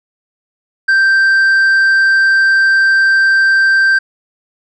triangle tone with tanh clipping, 1568 Hz, G6, in tune, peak -8 dBFS, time 0.88-3.99 s, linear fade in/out 10 ms, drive 8 dB, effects none

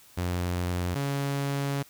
sawtooth tone pair in turn, 88.8 / 139.95 Hz, F2 / C#3, +29 / +17 cents, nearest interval minor sixth, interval 788 cents, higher second, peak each -23 dBFS, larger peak neither, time 0.17-0.95 / 0.95-1.83 s, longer second, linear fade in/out 10 ms, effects white hiss -55 dBFS RMS until 1.89 s

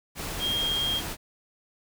sine tone in noise, 3227 Hz, G7, 50 cents sharp, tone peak -25 dBFS, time 0.39-1.02 s, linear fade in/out 50 ms, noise pink, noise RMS -34 dBFS, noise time 0.15-1.17 s, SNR +6 dB, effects none

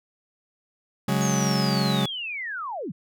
40% pulse chord, C# suspended fourth, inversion none, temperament just, 138.59 / 184.79 / 207.9 Hz, C#3 / F#3 / G#3, 0 / -2 / +2 cents, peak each -25 dBFS, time 1.08-2.06 s, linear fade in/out 5 ms
sine linear sweep, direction down, 6645 to 125.1 Hz, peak -29 dBFS, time 1.21-2.92 s, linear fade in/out 10 ms
effects none

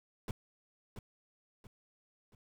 brown noise with echo, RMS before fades -37 dBFS, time 0.28-0.31 s, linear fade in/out 2 ms, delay 680 ms, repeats 3, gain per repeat -8 dB, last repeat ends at 2.35 s, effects none

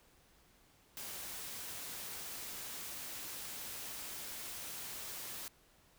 white noise, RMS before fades -45 dBFS, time 0.97-5.48 s, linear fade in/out 0 ms, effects pink hiss -67 dBFS RMS until 5.98 s

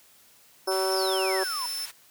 sawtooth tone, 5300 Hz, E8, 9 cents sharp, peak -28 dBFS, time 0.67-1.86 s, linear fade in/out 10 ms
harmonic tone, 190 Hz, F#3, 46 cents sharp, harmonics 2 / 3 / 4 / 5 / 6 / 7 / 8, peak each -27 / -31 / -33 / -35 / -37 / -38 / -39 dBFS, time 0.67-1.44 s, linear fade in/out 10 ms
pink high-pass noise, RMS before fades -42 dBFS, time 0.7-1.92 s, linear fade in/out 20 ms, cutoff 1400 Hz, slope 12 dB/octave
sine exponential sweep, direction down, 5588 to 948 Hz, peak -32 dBFS, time 0.92-1.66 s, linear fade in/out 0 ms
effects white hiss -57 dBFS RMS until 2.1 s + high-pass 60 Hz 12 dB/octave

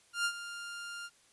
sawtooth tone with ADSR envelope, 1400 Hz, F6, 4 cents sharp, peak -24 dBFS, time 0.13-1.1 s, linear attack 120 ms, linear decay 70 ms, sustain -13 dB, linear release 48 ms, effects white hiss -65 dBFS RMS until 1.32 s + resampled to 24000 Hz

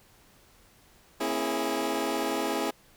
20% pulse chord, A# half-diminished seventh, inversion none, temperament equal with one note detuned, 233.1 / 271.3 / 329.6 / 415.3 Hz, A#3 / C#4 / E4 / G#4, 0 / -37 / 0 / 0 cents, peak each -32 / -28 / -27 / -27 dBFS, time 1.2-2.71 s, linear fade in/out 10 ms, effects pink hiss -59 dBFS RMS until 2.96 s

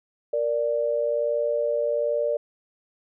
sine tone pair together, 466.1 / 587.3 Hz, A#4 / D5, 0 / 0 cents, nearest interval major third, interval 400 cents, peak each -26 / -23 dBFS, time 0.33-2.37 s, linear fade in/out 5 ms, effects none

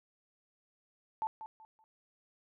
sine tone with echo, 880 Hz, A5, in tune, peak -31 dBFS, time 1.22-1.27 s, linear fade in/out 0 ms, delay 190 ms, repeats 3, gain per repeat -11 dB, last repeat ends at 1.84 s, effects none

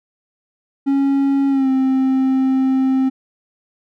triangle tone with pitch glide, 275.7 to 263.7 Hz, C#4 to C4, -9 to +14 cents, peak -11 dBFS, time 0.86-3.1 s, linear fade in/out 20 ms, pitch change -77 cents, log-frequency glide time 1.49-1.69 s, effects none

